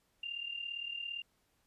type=tone with amplitude modulation; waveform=sine; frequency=2794 Hz; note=F7; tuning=in tune; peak=-35 dBFS; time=0.23-1.22 s; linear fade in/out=5 ms; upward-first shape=sine; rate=37.6 Hz; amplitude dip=70%; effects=pink hiss -75 dBFS RMS until 1.66 s + resampled to 32000 Hz